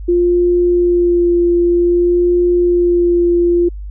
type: tone with vibrato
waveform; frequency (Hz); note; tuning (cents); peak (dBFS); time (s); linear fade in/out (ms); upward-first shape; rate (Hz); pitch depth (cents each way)
sine; 349.2; F4; 0; -9; 0.08-3.69; 10; sine; 0.53; 14
effects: added 50 Hz sine -24 dBFS peak until 3.9 s